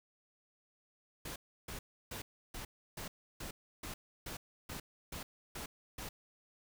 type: noise bursts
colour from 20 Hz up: pink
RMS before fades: -44 dBFS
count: 12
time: 1.25-6.09 s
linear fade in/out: 5 ms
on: 110 ms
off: 320 ms
effects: none